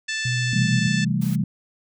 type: harmonic tone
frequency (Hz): 880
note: A5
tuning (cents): 0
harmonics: 2 / 3 / 4 / 5 / 6 / 7 / 8 / 9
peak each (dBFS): -27 / -31 / -33 / -35 / -37 / -38 / -39 / -40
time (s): 0.08-1.05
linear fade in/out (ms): 10
type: tone with vibrato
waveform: sine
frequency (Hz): 123.47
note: B2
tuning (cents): 0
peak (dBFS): -22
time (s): 0.25-0.87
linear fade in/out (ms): 5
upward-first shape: square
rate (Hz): 14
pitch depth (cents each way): 12
type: chord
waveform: sine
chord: A minor seventh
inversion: first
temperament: equal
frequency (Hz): 130.81 / 164.81 / 196 / 220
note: C3 / E3 / G3 / A3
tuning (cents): 0 / 0 / 0 / 0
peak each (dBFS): -25 / -24 / -24 / -27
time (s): 0.53-1.44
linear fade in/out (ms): 5
type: noise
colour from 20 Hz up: white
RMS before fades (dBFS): -40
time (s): 1.21-1.36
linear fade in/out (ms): 10
effects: none